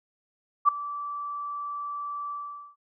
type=tone with ADSR envelope; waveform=sine; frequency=1161 Hz; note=D6; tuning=20 cents flat; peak=-12 dBFS; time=0.65-2.76 s; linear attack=35 ms; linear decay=5 ms; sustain=-19 dB; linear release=450 ms; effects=none